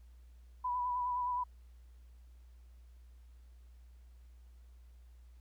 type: tone with vibrato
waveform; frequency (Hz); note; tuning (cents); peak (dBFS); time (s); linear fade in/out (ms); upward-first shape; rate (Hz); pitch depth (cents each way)
sine; 987.8; B5; 0; -32; 0.64-1.44; 10; sine; 9.6; 29
effects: added 60 Hz sine -54 dBFS peak until 5.4 s + pink hiss -75 dBFS RMS until 5.4 s